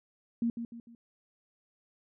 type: tone with echo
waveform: sine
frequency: 233.4 Hz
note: A#3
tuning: 2 cents sharp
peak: -26 dBFS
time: 0.42-0.5 s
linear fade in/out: 2 ms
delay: 150 ms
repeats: 3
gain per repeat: -8 dB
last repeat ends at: 0.95 s
effects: none